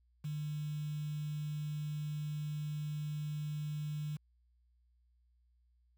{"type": "tone with quantisation", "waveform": "sine", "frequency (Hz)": 150, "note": "D3", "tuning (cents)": 37, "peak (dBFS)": -36, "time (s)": [0.24, 4.17], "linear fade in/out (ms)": 10, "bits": 9, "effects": ["added 60 Hz sine -68 dBFS peak until 5.97 s"]}